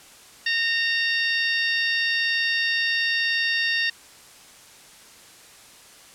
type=harmonic tone with a mistuned harmonic; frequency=921 Hz; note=A#5; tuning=21 cents flat; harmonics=2 / 3 / 4 / 5 / 6; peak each=-23 / -27 / -29 / -31 / -33 dBFS; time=0.46-3.9 s; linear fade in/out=5 ms; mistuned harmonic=6; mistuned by=-17 cents; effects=white hiss -48 dBFS RMS until 6.14 s + low-pass 10000 Hz 12 dB/octave